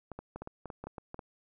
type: clicks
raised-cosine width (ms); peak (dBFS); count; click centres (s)
1; -27; 12; 0.117 / 0.19 / 0.36 / 0.42 / 0.474 / 0.657 / 0.702 / 0.84 / 0.87 / 0.982 / 1.144 / 1.192
effects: none

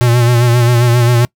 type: tone with vibrato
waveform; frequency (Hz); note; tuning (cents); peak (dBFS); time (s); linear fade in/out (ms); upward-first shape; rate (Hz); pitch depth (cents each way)
square; 120.3; B2; -45; -8; 0.01-1.25; 0; sine; 7.5; 48
effects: noise-tail reverb RT60 0.1 s tail -25 dB re dry

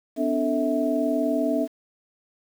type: tone cluster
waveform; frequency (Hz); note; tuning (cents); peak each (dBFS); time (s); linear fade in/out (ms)
sine; 252 / 291.9 / 442.5 / 652; B3 / D4 / A4 / E5; +35 / -10 / +10 / -19; -26 / -25 / -31 / -25; 0.16-1.68; 50
effects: 8-bit

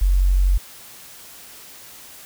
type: tone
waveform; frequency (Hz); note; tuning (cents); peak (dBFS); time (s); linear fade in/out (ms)
sine; 46.25; F#1; 0; -13; 0.01-0.58; 10
effects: white hiss -42 dBFS RMS until 2.25 s

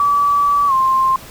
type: tone with pitch glide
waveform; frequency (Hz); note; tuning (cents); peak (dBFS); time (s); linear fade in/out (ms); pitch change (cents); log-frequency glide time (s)
sine; 1150 to 1054.6; D6 to C6; -37 to +13; -11; 0-1.16; 2; -150; 0.67-0.73
effects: pink hiss -37 dBFS RMS until 1.3 s

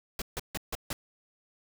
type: noise bursts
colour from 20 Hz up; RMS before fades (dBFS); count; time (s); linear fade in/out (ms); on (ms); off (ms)
pink; -34; 5; 0.19-0.93; 2; 28; 150
effects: none

